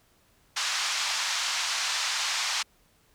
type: band-pass noise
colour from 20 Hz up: white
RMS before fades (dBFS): -29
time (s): 0.56-2.63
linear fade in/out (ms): 10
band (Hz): 850 to 6300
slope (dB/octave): 24
effects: pink hiss -64 dBFS RMS until 3.14 s